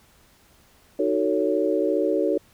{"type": "chord", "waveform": "sine", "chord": "D# half-diminished seventh", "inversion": "none", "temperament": "just", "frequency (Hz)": [311.1, 373.4, 448, 560], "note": ["D#4", "F#4", "A4", "C#5"], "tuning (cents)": [0, 16, 31, 18], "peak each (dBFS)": -25, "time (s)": [0.99, 2.38], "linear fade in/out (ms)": 5, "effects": ["pink hiss -57 dBFS RMS until 2.53 s"]}